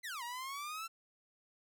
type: exponential two-way sweep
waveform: sawtooth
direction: down then up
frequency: 2093 to 936 to 1356 Hz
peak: -37 dBFS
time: 0.03-0.88 s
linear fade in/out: 20 ms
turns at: 0.23 s
effects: none